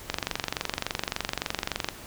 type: click train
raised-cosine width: 0.2 ms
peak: -9 dBFS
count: 43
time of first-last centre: 0.1-1.887 s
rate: 23.5 Hz
effects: pink hiss -44 dBFS RMS until 2.06 s